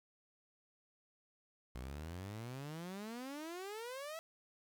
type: exponential sweep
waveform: sawtooth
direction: up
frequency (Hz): 59.3 to 664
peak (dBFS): -40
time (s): 1.75-4.19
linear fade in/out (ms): 0
effects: 11-bit